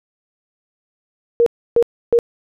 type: tone bursts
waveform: sine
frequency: 470 Hz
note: A#4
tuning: 14 cents sharp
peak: -9 dBFS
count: 3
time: 1.4-2.189 s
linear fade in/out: 0 ms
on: 63 ms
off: 300 ms
effects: none